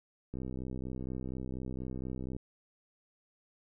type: click train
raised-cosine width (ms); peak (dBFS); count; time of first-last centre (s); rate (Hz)
3; -27; 131; 0.34-2.365; 64.2
effects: none

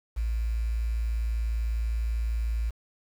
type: tone with quantisation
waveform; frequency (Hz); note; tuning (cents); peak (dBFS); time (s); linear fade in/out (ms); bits
sine; 56.3; A1; +40; -25; 0.16-2.71; 20; 8
effects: none

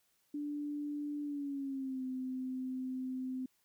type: tone with pitch glide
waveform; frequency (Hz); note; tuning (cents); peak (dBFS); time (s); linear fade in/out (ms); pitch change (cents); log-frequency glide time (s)
sine; 292.8 to 257.9; D4 to C4; -5 to -25; -36; 0.34-3.46; 5; -220; 1.23-2.04
effects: white hiss -75 dBFS RMS until 3.64 s

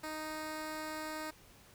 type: tone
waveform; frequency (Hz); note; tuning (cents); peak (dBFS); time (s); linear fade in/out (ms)
10% pulse; 310.6; D#4; -3; -31; 0.03-1.31; 10
effects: pink hiss -60 dBFS RMS until 1.74 s

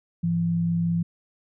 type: tone pair together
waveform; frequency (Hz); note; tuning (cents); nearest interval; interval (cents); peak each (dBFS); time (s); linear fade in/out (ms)
sine; 103.83 / 169.36; G#2 / E3; 0 / +47; minor sixth; 847; -32 / -21; 0.23-1.03; 10
effects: none

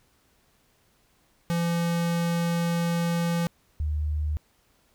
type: tone pair in turn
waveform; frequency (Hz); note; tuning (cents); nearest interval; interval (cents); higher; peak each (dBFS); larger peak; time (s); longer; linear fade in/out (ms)
square / sine; 170 / 75.57; F3 / D#2; -46 / -50; octave + major second; 1404; first; -24; neither; 1.5-3.47 / 3.8-4.37; first; 0
effects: pink hiss -65 dBFS RMS until 4.94 s

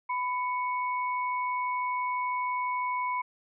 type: tone pair together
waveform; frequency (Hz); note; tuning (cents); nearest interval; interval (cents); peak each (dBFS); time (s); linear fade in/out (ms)
sine; 997 / 2217; B5 / C#7; +16 / 0; octave + major second; 1384; -28 / -36; 0.09-3.22; 10
effects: none

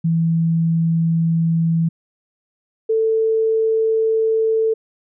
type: tone pair in turn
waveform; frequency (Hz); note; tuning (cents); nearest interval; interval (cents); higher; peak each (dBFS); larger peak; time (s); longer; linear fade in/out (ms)
sine; 164.81 / 444.1; E3 / A4; 0 / +16; octave + perfect fourth; 1716; second; -14; neither; 0.04-1.89 / 2.89-4.74; neither; 10
effects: none

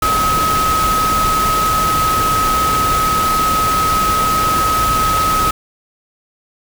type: tone in noise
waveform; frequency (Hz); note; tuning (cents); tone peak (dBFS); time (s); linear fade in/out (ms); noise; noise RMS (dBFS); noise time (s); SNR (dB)
sine; 1275; D#6; +42; -13; 0.02-5.51; 5; pink; -20; 0.02-5.51; +4
effects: none

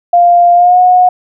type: tone with pitch glide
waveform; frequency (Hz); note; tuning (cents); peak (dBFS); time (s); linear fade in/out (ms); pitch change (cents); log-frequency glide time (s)
sine; 698.5 to 727.3; F5 to F#5; 0 to -30; -3; 0.13-1.09; 5; +70; 0.54-0.79
effects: none

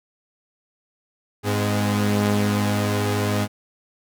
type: tone cluster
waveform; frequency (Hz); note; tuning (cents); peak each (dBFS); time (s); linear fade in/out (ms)
sawtooth; 103.1 / 206.8 / 254; G#2 / G#3 / B3; -12 / -7 / +49; -18 / -19 / -24; 1.43-3.48; 50
effects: none

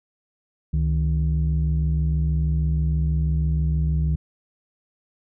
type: tone pair together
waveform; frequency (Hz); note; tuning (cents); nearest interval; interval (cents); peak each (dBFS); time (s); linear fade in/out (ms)
sine; 69.8 / 156.06; C#2 / D#3; +13 / +6; octave + major second; 1393; -19 / -21; 0.73-4.16; 10
effects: tanh soft clip ceiling -14 dBFS

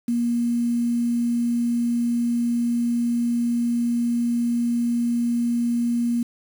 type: tone with quantisation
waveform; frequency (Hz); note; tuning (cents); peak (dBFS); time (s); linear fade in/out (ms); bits
sine; 237.3; A#3; +31; -19; 0.08-6.23; 5; 7
effects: none

